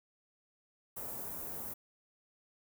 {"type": "band-stop noise", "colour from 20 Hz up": "white", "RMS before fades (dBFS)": -42, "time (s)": [0.96, 1.74], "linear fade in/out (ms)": 10, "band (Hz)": [850, 15000], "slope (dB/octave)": 12, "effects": []}